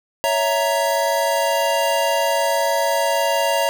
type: chord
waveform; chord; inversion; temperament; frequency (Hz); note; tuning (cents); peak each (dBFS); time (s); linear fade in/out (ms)
square; A# diminished; first; equal with one note detuned; 559.5 / 659.3 / 932.3; C#5 / E5 / A#5; +16 / 0 / 0; -22; 0.24-3.69; 0
effects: none